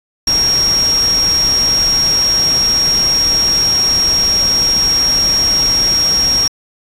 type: tone in noise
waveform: sine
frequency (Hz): 5588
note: F8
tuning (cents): 0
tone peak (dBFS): -10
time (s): 0.27-6.48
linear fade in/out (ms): 5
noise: pink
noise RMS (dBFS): -23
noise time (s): 0.27-6.48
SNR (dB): +10
effects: resampled to 32000 Hz